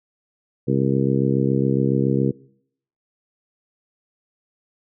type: harmonic tone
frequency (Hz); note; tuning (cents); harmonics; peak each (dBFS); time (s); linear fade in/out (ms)
67.2; C2; +47; 2 / 3 / 4 / 5 / 6 / 7; -21 / -23 / -24 / -25 / -26 / -26; 0.67-2.32; 20
effects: noise-tail reverb RT60 0.7 s tail -23 dB re dry